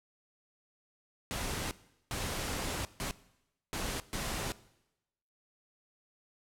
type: noise bursts at uneven times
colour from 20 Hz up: pink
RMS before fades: -36 dBFS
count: 5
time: 1.31-1.71 / 2.11-2.85 / 3-3.11 / 3.73-4 / 4.13-4.52 s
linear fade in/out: 0 ms
effects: noise-tail reverb RT60 0.9 s tail -19 dB re dry + low-pass 12000 Hz 12 dB/octave